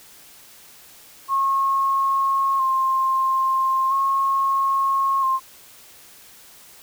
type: tone with vibrato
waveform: sine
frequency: 1072 Hz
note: C6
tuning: 42 cents sharp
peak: -17 dBFS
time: 1.28-5.4 s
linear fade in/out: 50 ms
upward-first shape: square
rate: 0.38 Hz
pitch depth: 23 cents each way
effects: white hiss -47 dBFS RMS until 6.82 s